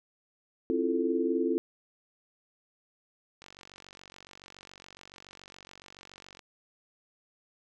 sine chord, F major seventh, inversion second, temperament equal with one note detuned, 265.1 / 329.6 / 349.2 / 440 Hz, C4 / E4 / F4 / A4, +23 / 0 / 0 / 0 cents, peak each -31 dBFS, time 0.7-1.58 s, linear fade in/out 0 ms
click train, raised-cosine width 0.2 ms, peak -31 dBFS, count 141, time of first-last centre 3.42-6.392 s, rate 47.1 Hz
effects none

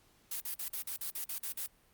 blue noise bursts, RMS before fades -38 dBFS, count 10, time 0.31-1.664 s, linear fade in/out 5 ms, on 94 ms, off 46 ms, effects pink hiss -67 dBFS RMS until 1.93 s + Opus 48 kbps

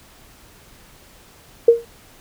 sine tone with exponential decay, 466.3 Hz, A#4, 1 cent sharp, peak -3 dBFS, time 1.68-1.85 s, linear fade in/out 5 ms, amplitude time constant 36 ms, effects pink hiss -48 dBFS RMS until 2.2 s

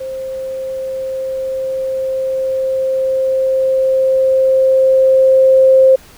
sine tone with level ramp, 527 Hz, C5, 12 cents sharp, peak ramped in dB -21 to -4 dBFS, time 0-5.96 s, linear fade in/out 10 ms, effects pink hiss -42 dBFS RMS until 6.17 s

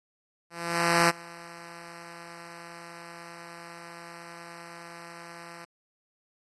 5% pulse tone with ADSR envelope, 170 Hz, F3, 46 cents flat, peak -8 dBFS, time 0.5-5.65 s, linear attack 590 ms, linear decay 27 ms, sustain -24 dB, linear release 6 ms, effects AAC 32 kbps

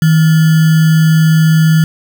sine tone with sample-and-hold, 159.7 Hz, D#3, 45 cents sharp, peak -5 dBFS, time 0.02-1.84 s, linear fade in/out 2 ms, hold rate 1575 Hz, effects none

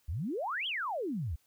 sine exponential two-way sweep, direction up then down, 65.6 to 3384 to 65.6 Hz, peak -32 dBFS, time 0.08-1.36 s, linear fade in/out 10 ms, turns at 0.67 s, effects white hiss -71 dBFS RMS until 1.46 s

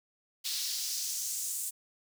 pink noise with high-pass filter sweep, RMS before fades -35 dBFS, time 0.44-1.71 s, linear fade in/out 20 ms, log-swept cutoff 4000 to 8400 Hz, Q 2.1, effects none

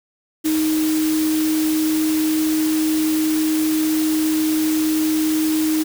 sine tone in noise, 312.5 Hz, D#4, 8 cents sharp, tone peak -16 dBFS, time 0.44-5.84 s, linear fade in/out 20 ms, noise white, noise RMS -28 dBFS, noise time 0.44-5.84 s, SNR +9 dB, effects none

